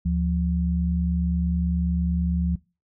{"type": "tone pair together", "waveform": "sine", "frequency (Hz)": [74.59, 174.61], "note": ["D2", "F3"], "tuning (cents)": [27, 0], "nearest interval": "octave + minor third", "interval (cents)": 1473, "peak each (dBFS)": -23, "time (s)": [0.05, 2.56], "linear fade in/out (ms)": 10, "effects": ["noise-tail reverb RT60 0.3 s tail -23 dB re dry"]}